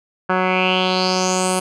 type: tone with low-pass filter sweep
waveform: 10% pulse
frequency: 185 Hz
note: F#3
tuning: in tune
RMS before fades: -18 dBFS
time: 0.29-1.6 s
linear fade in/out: 10 ms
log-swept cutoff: 1600 to 10000 Hz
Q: 4.9
effects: none